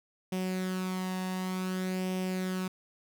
sawtooth tone with flanger, 185.6 Hz, F#3, 6 cents sharp, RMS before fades -33 dBFS, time 0.32-2.68 s, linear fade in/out 5 ms, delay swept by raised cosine 0.35 to 1.1 ms, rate 0.55 Hz, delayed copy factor +0.5, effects none

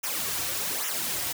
white noise with flanger, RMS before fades -30 dBFS, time 0.03-1.33 s, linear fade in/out 10 ms, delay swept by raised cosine 0.22 to 4.92 ms, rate 1.2 Hz, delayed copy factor -0.85, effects none

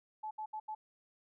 sine tone bursts at uneven times, 862 Hz, A5, 36 cents flat, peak -38 dBFS, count 4, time 0.23-0.31 / 0.38-0.46 / 0.53-0.6 / 0.68-0.75 s, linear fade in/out 10 ms, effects none

